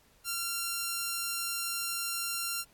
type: tone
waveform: 5% pulse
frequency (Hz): 1376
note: F6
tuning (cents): -26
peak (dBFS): -20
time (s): 0.24-2.65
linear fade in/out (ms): 50
effects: pink hiss -64 dBFS RMS until 2.73 s + AAC 64 kbps